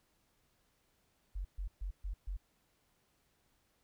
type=tone bursts; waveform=sine; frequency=46.25 Hz; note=F#1; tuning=in tune; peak=-36 dBFS; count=5; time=1.35-2.37 s; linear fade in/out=10 ms; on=100 ms; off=130 ms; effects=pink hiss -75 dBFS RMS until 3.83 s